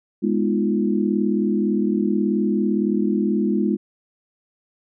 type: chord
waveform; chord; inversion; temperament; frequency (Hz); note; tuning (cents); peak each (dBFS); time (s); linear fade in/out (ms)
sine; F half-diminished seventh; first; equal; 207.7 / 246.9 / 311.1 / 349.2; Ab3 / Cb4 / Eb4 / F4; 0 / 0 / 0 / 0; -20 / -25 / -25 / -24; 0.22-3.77; 20
effects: none